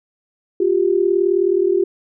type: tone pair together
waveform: sine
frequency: 354.7 / 393.7 Hz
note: F4 / G4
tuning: +27 / +8 cents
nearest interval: major second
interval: 181 cents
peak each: -16 dBFS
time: 0.6-1.84 s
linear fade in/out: 5 ms
effects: none